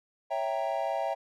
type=chord; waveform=triangle; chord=C# diminished seventh; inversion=none; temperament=equal; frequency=554.4 / 659.3 / 784 / 932.3 Hz; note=C#5 / E5 / G5 / Bb5; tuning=0 / 0 / 0 / 0 cents; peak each=-33 / -30 / -31 / -35 dBFS; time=0.3-1.15 s; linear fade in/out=20 ms; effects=none